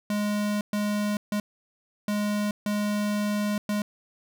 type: tone bursts at uneven times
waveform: square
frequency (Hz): 207.7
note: G#3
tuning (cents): 0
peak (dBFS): -25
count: 6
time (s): 0.1-0.61 / 0.73-1.17 / 1.32-1.4 / 2.08-2.51 / 2.66-3.58 / 3.69-3.82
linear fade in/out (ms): 2
effects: none